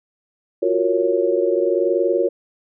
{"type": "chord", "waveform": "sine", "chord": "Gb major seventh", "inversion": "third", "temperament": "equal with one note detuned", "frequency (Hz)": [349.2, 370, 464.8, 554.4], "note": ["F4", "Gb4", "Bb4", "Db5"], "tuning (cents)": [0, 0, -5, 0], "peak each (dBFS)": -21, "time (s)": [0.62, 2.29], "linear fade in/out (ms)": 10, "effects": []}